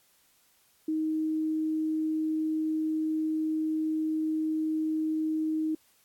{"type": "tone", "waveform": "sine", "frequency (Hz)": 313.8, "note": "D#4", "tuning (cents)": 15, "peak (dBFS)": -26, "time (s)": [0.88, 5.75], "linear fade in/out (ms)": 5, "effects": ["white hiss -65 dBFS RMS until 6.04 s", "AAC 64 kbps"]}